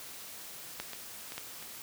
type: clicks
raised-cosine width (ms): 0.2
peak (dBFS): -18 / -23 / -24 / -20 / -29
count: 5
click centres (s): 0.8 / 0.933 / 1.321 / 1.38 / 1.626
effects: white hiss -46 dBFS RMS until 1.82 s + high-pass 60 Hz 12 dB/octave